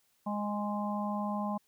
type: harmonic tone with a mistuned harmonic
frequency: 206.7 Hz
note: G#3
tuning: 8 cents flat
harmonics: 1 / 3 / 4 / 5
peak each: -33 / -40 / -38 / -39 dBFS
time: 0.26-1.58 s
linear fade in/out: 10 ms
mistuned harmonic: 5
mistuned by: +15 cents
effects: white hiss -72 dBFS RMS until 1.67 s